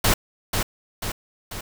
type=noise with echo; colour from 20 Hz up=pink; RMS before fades=-18 dBFS; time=0.04-0.14 s; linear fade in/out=5 ms; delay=490 ms; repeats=3; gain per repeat=-5 dB; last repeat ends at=1.61 s; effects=none